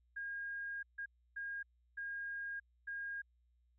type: tone bursts at uneven times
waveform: sine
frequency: 1624 Hz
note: G#6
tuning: 39 cents flat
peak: -40 dBFS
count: 5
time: 0.16-0.83 / 0.98-1.06 / 1.36-1.63 / 1.97-2.6 / 2.87-3.22 s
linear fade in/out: 10 ms
effects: added 60 Hz sine -70 dBFS peak until 3.78 s